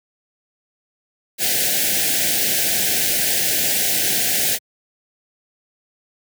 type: band-stop noise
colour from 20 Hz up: white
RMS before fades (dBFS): -19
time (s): 1.38-4.59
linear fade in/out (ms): 50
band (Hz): 810 to 1500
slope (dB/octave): 96
effects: high-pass 100 Hz 12 dB/octave